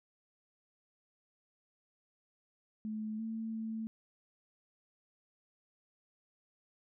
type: tone with pitch steps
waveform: sine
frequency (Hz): 216.2 / 223.5 / 222.2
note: A3 / A3 / A3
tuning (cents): -30 / +27 / +17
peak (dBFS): -36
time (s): 2.85-3.87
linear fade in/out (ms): 0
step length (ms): 340
effects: none